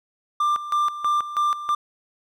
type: tone with tremolo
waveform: triangle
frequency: 1188 Hz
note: D6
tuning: 20 cents sharp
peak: -16 dBFS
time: 0.4-1.75 s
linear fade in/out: 5 ms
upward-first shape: square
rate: 3.1 Hz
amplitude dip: 75%
effects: none